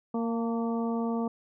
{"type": "harmonic tone with a mistuned harmonic", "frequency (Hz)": 230.9, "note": "A#3", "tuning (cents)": -16, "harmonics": [1, 2, 3, 4, 5], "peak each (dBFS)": [-28, -34, -38, -40, -42], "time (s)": [0.14, 1.28], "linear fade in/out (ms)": 5, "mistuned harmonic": 4, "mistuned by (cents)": -35, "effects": []}